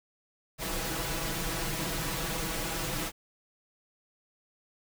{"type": "noise with comb filter", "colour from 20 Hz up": "pink", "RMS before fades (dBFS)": -33, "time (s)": [0.58, 3.12], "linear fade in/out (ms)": 50, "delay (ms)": 6.1, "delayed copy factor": 1, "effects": []}